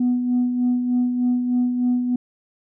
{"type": "tone with tremolo", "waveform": "sine", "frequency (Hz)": 246.9, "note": "B3", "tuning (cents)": 0, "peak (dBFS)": -14, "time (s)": [0, 2.16], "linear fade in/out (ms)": 5, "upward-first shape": "sine", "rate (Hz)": 3.3, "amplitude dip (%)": 50, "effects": ["tanh soft clip ceiling -13 dBFS"]}